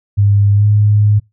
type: tone with pitch glide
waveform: sine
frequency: 101.4 to 104.49 Hz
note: G#2 to G#2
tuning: -41 to +11 cents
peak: -7 dBFS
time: 0.17-1.2 s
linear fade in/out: 20 ms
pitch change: +52 cents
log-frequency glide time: 0.54-0.65 s
effects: noise-tail reverb RT60 0.2 s tail -23 dB re dry